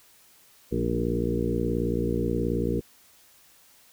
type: harmonic tone with a mistuned harmonic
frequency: 58.6 Hz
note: A#1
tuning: 10 cents sharp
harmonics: 1 / 2 / 3 / 4 / 5 / 6 / 7 / 8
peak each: -32 / -32 / -32 / -32 / -32 / -32 / -32 / -32 dBFS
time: 0.71-2.81 s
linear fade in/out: 20 ms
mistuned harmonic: 4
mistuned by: -42 cents
effects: white hiss -57 dBFS RMS until 3.92 s